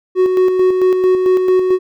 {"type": "tone with tremolo", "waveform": "triangle", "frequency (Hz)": 370, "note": "F#4", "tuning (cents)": 0, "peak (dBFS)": -6, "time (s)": [0.15, 1.79], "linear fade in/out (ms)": 50, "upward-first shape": "square", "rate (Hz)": 4.5, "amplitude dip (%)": 40, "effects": []}